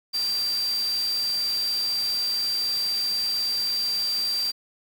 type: tone in noise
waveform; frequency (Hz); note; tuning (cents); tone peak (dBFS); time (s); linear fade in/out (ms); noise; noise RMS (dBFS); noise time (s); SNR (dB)
sine; 4704; D8; +2; -23; 0.13-4.52; 20; white; -37; 0.13-4.52; +11
effects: none